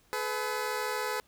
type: tone pair together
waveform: 15% pulse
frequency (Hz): 427.9 / 501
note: A4 / B4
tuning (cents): -48 / +25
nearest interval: minor third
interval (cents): 273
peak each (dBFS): -27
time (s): 0.13-1.2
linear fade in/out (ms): 0
effects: pink hiss -65 dBFS RMS until 1.27 s

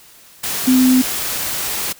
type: tone in noise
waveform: sine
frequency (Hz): 256.1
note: C4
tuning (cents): -37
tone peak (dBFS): -9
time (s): 0.67-1.02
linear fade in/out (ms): 10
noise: white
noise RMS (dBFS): -22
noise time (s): 0.43-1.93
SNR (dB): +10
effects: white hiss -45 dBFS RMS until 1.99 s

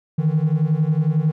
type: beating tone pair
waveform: triangle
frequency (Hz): 150 / 161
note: D3 / E3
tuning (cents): +37 / -41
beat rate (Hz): 11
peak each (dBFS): -16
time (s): 0.18-1.32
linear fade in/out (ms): 10
effects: tanh soft clip ceiling -9 dBFS

